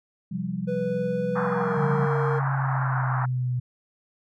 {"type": "chord", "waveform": "sine", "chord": "C suspended fourth", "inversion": "none", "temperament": "equal", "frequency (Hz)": [130.81, 174.61, 196], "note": ["C3", "F3", "G3"], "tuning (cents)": [0, 0, 0], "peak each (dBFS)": [-35, -30, -30], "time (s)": [0.31, 2.07], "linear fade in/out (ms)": 10}
{"type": "tone with pitch glide", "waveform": "triangle", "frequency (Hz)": [493.9, 463.5], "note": ["B4", "A#4"], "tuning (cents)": [0, -10], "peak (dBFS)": -24, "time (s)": [0.67, 2.4], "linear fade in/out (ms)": 20, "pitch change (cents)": -110, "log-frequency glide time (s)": [1.41, 1.83]}
{"type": "band-pass noise", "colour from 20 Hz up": "pink", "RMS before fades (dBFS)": -30, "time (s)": [1.35, 3.26], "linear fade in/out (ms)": 10, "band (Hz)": [730, 1600], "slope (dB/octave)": 48}
{"type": "exponential sweep", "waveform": "sine", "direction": "down", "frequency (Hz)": [144.4, 123.8], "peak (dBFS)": -23, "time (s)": [1.77, 3.6], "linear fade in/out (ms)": 10}
{"effects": []}